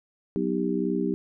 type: harmonic tone with a mistuned harmonic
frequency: 62.8 Hz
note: B1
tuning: 30 cents sharp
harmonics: 3 / 4 / 5 / 6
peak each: -29 / -29 / -29 / -29 dBFS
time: 0.36-1.14 s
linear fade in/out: 0 ms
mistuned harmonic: 6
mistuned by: +83 cents
effects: none